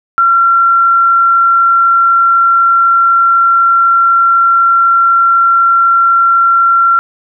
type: tone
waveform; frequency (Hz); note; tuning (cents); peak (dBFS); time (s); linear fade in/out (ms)
sine; 1366; F6; -39; -5; 0.18-6.99; 0
effects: none